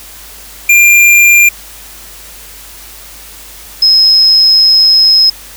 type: tone pair in turn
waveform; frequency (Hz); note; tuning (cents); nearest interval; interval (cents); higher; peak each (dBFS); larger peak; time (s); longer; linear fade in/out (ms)
square / sine; 2392 / 5132; D7 / E8; +31 / -47; octave + minor second; 1322; second; -3; neither; 0.69-1.49 / 3.82-5.3; second; 5
effects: added 50 Hz sine -38 dBFS peak until 5.56 s + white hiss -32 dBFS RMS until 5.56 s